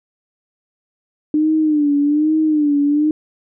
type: tone with vibrato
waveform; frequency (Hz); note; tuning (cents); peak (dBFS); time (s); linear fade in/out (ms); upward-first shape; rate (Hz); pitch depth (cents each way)
sine; 300; D4; +37; -12; 1.34-3.11; 2; sine; 1.2; 81
effects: none